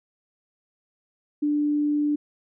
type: tone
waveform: sine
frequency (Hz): 295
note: D4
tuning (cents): +8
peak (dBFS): -20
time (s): 1.42-2.16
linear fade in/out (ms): 10
effects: none